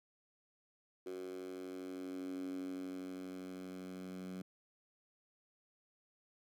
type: tone with high-pass filter sweep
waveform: 10% pulse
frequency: 92.5 Hz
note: F#2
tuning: in tune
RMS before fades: -45 dBFS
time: 1.06-4.42 s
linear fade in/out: 5 ms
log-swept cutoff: 350 to 200 Hz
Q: 6.8
effects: none